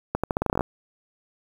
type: accelerating click train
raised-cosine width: 1 ms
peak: -9 dBFS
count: 12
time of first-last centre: 0.15-0.609 s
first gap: 86 ms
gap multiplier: 0.84
effects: 7-bit